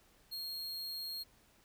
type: tone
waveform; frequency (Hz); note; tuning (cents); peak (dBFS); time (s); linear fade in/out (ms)
45% pulse; 4254; C8; +28; -39; 0.31-1.24; 20
effects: pink hiss -67 dBFS RMS until 1.64 s